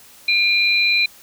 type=tone pair together; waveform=sine; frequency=2400 / 4036 Hz; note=D7 / B7; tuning=+37 / +37 cents; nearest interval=major sixth; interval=900 cents; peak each=-15 / -19 dBFS; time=0.28-1.06 s; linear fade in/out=5 ms; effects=white hiss -46 dBFS RMS until 1.22 s